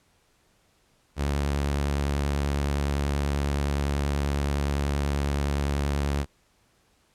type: tone with vibrato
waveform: sawtooth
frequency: 71.1 Hz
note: C#2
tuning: 45 cents sharp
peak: -20 dBFS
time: 1.16-6.26 s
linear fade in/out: 50 ms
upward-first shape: sine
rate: 10 Hz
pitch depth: 25 cents each way
effects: pink hiss -65 dBFS RMS until 7.14 s + low-pass 11000 Hz 12 dB/octave